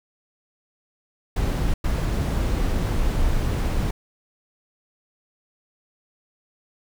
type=noise bursts at uneven times; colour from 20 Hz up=brown; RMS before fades=-22 dBFS; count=2; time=1.36-1.74 / 1.84-3.91 s; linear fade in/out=5 ms; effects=none